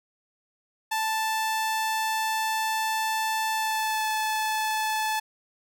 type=tone with pitch glide; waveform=sawtooth; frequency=880 to 868.4 Hz; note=A5 to A5; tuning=0 to -23 cents; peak=-21 dBFS; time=0.91-5.2 s; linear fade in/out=10 ms; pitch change=-23 cents; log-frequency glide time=3.52-4.09 s; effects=none